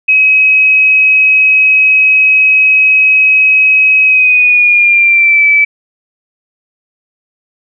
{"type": "tone with pitch glide", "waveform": "sine", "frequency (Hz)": [2546, 2308], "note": ["D#7", "D7"], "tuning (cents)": [39, -31], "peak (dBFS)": -4, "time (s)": [0.08, 5.65], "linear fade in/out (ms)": 10, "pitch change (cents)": -170, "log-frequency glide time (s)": [4.05, 5.46], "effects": []}